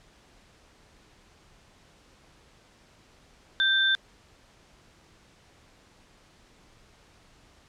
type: tone pair together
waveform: sine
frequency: 1568 / 3554 Hz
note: G6 / A7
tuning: 0 / +17 cents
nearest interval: octave + major second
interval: 1417 cents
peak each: -23 dBFS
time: 3.6-3.95 s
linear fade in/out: 0 ms
effects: pink hiss -58 dBFS RMS until 7.68 s + low-pass 7000 Hz 12 dB/octave